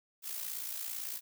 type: noise with amplitude modulation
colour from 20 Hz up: blue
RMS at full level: -37 dBFS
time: 0.22-1.21 s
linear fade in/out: 50 ms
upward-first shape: sine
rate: 57.9 Hz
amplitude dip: 60%
effects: none